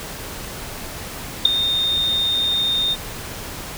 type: tone with ADSR envelope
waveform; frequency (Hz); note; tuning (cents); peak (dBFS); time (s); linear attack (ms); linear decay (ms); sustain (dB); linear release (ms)
sine; 3658; A#7; -33; -3; 1.45-2.96; 6; 4; -14; 34
effects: pink hiss -32 dBFS RMS until 3.77 s